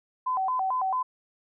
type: tone with vibrato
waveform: sine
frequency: 880 Hz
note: A5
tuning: in tune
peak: -24 dBFS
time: 0.26-1.03 s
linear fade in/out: 10 ms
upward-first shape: square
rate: 4.5 Hz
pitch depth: 250 cents each way
effects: none